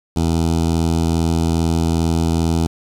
15% pulse tone with notch filter, 82.41 Hz, E2, in tune, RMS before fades -17 dBFS, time 0.16-2.67 s, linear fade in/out 5 ms, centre 1800 Hz, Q 0.62, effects low-pass 10000 Hz 12 dB/octave + 7-bit

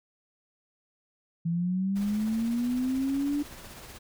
sine linear sweep, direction up, 164.81 to 293.7 Hz, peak -25 dBFS, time 1.45-3.43 s, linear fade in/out 10 ms
pink noise with tremolo, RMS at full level -44 dBFS, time 1.95-3.99 s, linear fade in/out 20 ms, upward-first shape sine, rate 16 Hz, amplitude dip 35%
effects none

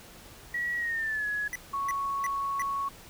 sine tone with pitch glide, 1924 to 1684.6 Hz, B6 to G#6, -46 to +24 cents, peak -28 dBFS, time 0.54-1.48 s, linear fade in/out 5 ms, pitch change -230 cents, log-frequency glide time 0.76-1.27 s
square tone bursts, 1975.5 Hz, B6, in tune, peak -32 dBFS, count 4, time 1.53-2.62 s, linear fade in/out 0 ms, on 25 ms, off 330 ms
sine tone, 1108.7 Hz, C#6, in tune, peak -28 dBFS, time 1.73-2.89 s, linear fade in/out 10 ms
effects pink hiss -50 dBFS RMS until 3.09 s

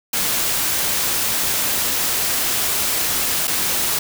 white noise with dropouts, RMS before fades -20 dBFS, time 0.13-3.99 s, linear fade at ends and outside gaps 5 ms, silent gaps 3.473-3.477 s, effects none

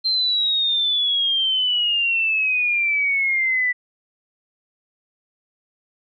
sine exponential sweep, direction down, 4162 to 1968 Hz, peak -17 dBFS, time 0.04-3.73 s, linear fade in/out 20 ms, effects none

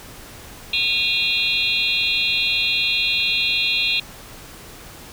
sine tone cluster, 2463 / 2730 / 3346 / 3686 / 4065 Hz, D#7 / F7 / G#7 / A#7 / B7, -18 / -40 / +12 / -20 / +49 cents, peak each -24 dBFS, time 0.73-4 s, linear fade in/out 5 ms, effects pink hiss -40 dBFS RMS until 5.12 s

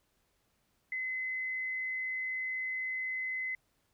sine tone, 2039 Hz, C7, 45 cents flat, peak -33 dBFS, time 0.92-3.55 s, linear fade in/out 2 ms, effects pink hiss -75 dBFS RMS until 3.93 s

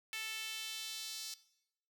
sawtooth tone with high-pass filter sweep, 440 Hz, A4, in tune, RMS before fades -43 dBFS, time 0.13-1.34 s, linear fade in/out 0 ms, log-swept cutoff 2400 to 4600 Hz, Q 2.2, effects noise-tail reverb RT60 0.8 s tail -19 dB re dry

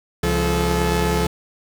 sawtooth tone cluster, 67.3 / 172.9 / 431.9 Hz, C2 / F3 / A4, +49 / -17 / -32 cents, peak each -18 dBFS, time 0.23-1.27 s, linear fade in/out 5 ms, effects none

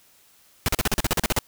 pink noise bursts, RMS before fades -21 dBFS, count 12, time 0.66-1.388 s, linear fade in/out 0 ms, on 24 ms, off 40 ms, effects white hiss -57 dBFS RMS until 1.47 s

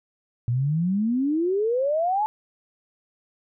sine exponential sweep, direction up, 115.6 to 880 Hz, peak -20 dBFS, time 0.48-2.26 s, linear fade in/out 0 ms, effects none

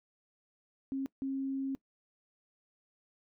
sine tone bursts at uneven times, 270 Hz, C#4, 45 cents flat, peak -32 dBFS, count 2, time 0.92-1.06 / 1.22-1.75 s, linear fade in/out 0 ms, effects noise-tail reverb RT60 0.1 s tail -21 dB re dry

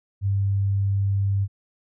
sine tone, 98.9 Hz, G2, 16 cents sharp, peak -19 dBFS, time 0.21-1.48 s, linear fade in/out 50 ms, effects none

